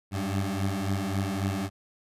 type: beating tone pair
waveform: 20% pulse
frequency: 95.7 / 99.4 Hz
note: G2 / G2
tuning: -41 / +25 cents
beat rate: 3.7 Hz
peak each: -25 dBFS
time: 0.11-1.7 s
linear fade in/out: 50 ms
effects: resampled to 32000 Hz